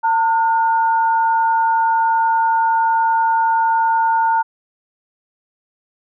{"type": "tone pair together", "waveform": "sine", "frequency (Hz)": [905.3, 1437], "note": ["A5", "F6"], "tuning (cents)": [49, 49], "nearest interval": "minor sixth", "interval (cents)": 800, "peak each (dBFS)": [-13, -23], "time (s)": [0.03, 4.43], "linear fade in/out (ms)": 20, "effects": []}